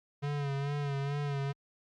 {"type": "tone with vibrato", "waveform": "square", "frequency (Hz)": 141.8, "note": "C#3", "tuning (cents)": 40, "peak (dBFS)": -32, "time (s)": [0.22, 1.53], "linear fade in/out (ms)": 20, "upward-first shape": "sine", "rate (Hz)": 2.3, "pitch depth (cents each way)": 46, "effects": ["low-pass 4000 Hz 12 dB/octave", "Opus 48 kbps"]}